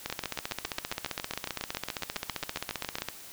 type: two click trains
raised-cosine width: 0.2 ms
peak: -14 / -15 dBFS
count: 47 / 22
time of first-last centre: 0.06-3.086 / 0.1-2.985 s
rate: 15.2 / 7.28 Hz
effects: white hiss -47 dBFS RMS until 3.32 s